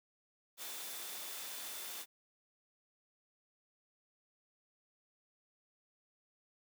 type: tone in noise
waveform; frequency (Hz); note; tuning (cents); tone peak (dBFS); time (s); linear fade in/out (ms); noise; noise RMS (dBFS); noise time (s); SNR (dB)
sine; 3531; A7; +5; -55; 0.57-2.06; 50; white; -45; 0.57-2.06; -13
effects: high-pass 300 Hz 12 dB/octave